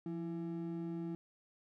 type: ring-modulated tone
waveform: triangle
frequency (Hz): 251.8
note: B3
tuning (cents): +34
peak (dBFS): -33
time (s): 0.06-1.15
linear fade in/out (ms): 0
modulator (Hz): 79.9
effects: none